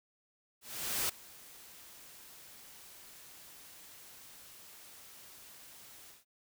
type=noise with ADSR envelope; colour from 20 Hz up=white; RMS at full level=-32 dBFS; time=0.61-6.25 s; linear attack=480 ms; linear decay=9 ms; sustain=-22 dB; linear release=160 ms; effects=none